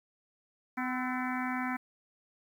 harmonic tone with a mistuned harmonic, 253.1 Hz, B3, 43 cents sharp, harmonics 1 / 3 / 4 / 5 / 6 / 7 / 8 / 9, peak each -34 / -39 / -40 / -41 / -42 / -42 / -43 / -44 dBFS, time 0.77-1.77 s, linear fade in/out 10 ms, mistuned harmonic 5, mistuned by +63 cents, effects 10-bit

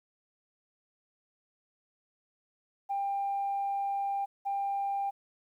sine tone pair in turn, 795 / 795 Hz, G5 / G5, +24 / +24 cents, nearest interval unison, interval 0 cents, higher neither, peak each -28 dBFS, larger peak neither, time 2.89-4.26 / 4.45-5.11 s, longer first, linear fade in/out 20 ms, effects tanh soft clip ceiling -25 dBFS + 11-bit

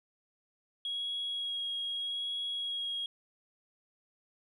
sine tone with vibrato, 3305 Hz, G#7, 9 cents flat, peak -32 dBFS, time 0.85-3.06 s, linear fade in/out 2 ms, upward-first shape sine, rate 0.81 Hz, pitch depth 12 cents each way, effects tanh soft clip ceiling -29 dBFS

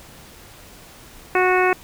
harmonic tone, 367.4 Hz, F#4, 12 cents flat, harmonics 1 / 2 / 3 / 4 / 5 / 6 / 7, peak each -18 / -21 / -23 / -24 / -25 / -26 / -26 dBFS, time 1.35-1.73 s, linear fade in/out 2 ms, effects pink hiss -44 dBFS RMS until 1.83 s

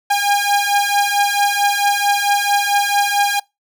sawtooth beating tone pair, 809 / 813.5 Hz, G#5 / G#5, -46 / -36 cents, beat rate 4.5 Hz, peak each -13 dBFS, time 0.1-3.4 s, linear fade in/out 10 ms, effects noise-tail reverb RT60 0.2 s tail -24 dB re dry

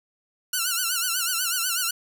5% pulse tone with vibrato, 1422 Hz, F6, 31 cents sharp, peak -12 dBFS, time 0.53-1.91 s, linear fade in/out 5 ms, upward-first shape sine, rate 8.1 Hz, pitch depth 110 cents each way, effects none

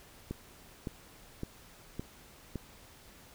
click train, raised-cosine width 3 ms, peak -23 dBFS, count 5, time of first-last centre 0.31-2.557 s, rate 1.78 Hz, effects pink hiss -56 dBFS RMS until 3.34 s

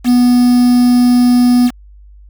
triangle tone with quantisation, 245.7 Hz, B3, 9 cents flat, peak -4 dBFS, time 0.04-1.71 s, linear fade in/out 50 ms, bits 4, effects added 50 Hz sine -36 dBFS peak until 2.29 s

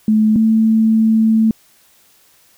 sine tone pair in turn, 216.3 / 221.5 Hz, A3 / A3, -29 / +12 cents, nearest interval unison, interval 41 cents, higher second, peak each -9 dBFS, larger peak neither, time 0.08-0.36 / 0.36-1.51 s, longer second, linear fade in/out 2 ms, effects white hiss -52 dBFS RMS until 2.57 s

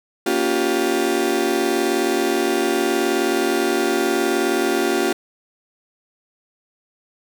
35% pulse chord, G half-diminished seventh, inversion first, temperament just, 235.2 / 282.2 / 352.8 / 392 Hz, Bb3 / Db4 / F4 / G4, +16 / +31 / +18 / 0 cents, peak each -25 / -23 / -19 / -21 dBFS, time 0.26-5.13 s, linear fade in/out 5 ms, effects none

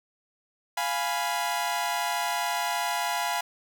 sawtooth chord, F diminished, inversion none, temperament equal, 698.5 / 830.6 / 987.8 Hz, F5 / Ab5 / Cb6, 0 / 0 / 0 cents, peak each -27 dBFS, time 0.77-3.41 s, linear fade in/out 5 ms, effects none

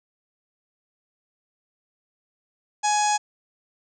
harmonic tone, 837 Hz, G#5, 13 cents sharp, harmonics 1 / 2 / 3 / 4 / 5 / 6 / 7 / 8 / 9 / 10, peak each -20 / -32 / -33 / -36 / -38 / -35 / -37 / -28 / -39 / -39 dBFS, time 2.83-3.18 s, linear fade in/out 20 ms, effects none

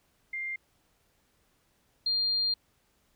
sine tone pair in turn, 2100 / 4200 Hz, C7 / C8, +6 / +6 cents, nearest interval octave, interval 1200 cents, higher second, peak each -32 / -25 dBFS, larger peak second, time 0.33-0.56 / 2.06-2.54 s, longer second, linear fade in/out 5 ms, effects pink hiss -70 dBFS RMS until 3.15 s

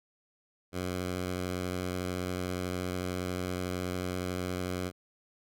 10% pulse tone with vibrato, 90.9 Hz, F#2, 30 cents flat, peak -24 dBFS, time 0.72-4.92 s, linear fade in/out 50 ms, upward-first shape triangle, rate 14 Hz, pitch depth 22 cents each way, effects none

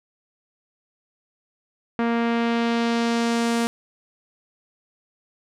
sawtooth tone with low-pass filter sweep, 233.1 Hz, A#3, in tune, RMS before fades -22 dBFS, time 1.99-3.67 s, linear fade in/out 0 ms, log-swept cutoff 1900 to 10000 Hz, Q 1, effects none

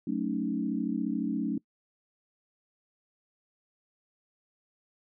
sine chord, D# half-diminished seventh, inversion first, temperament equal, 185 / 220 / 277.2 / 311.1 Hz, F#3 / A3 / C#4 / D#4, 0 / 0 / 0 / 0 cents, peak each -35 / -32 / -32 / -35 dBFS, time 0.07-1.58 s, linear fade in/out 5 ms, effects noise-tail reverb RT60 0.1 s tail -23 dB re dry

